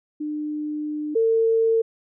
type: tone pair in turn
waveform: sine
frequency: 300.9 / 451.6 Hz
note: D4 / A4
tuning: +42 / +45 cents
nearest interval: perfect fifth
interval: 703 cents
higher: second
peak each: -25 / -16 dBFS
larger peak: second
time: 0.2-1.15 / 1.15-1.82 s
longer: first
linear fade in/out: 10 ms
effects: none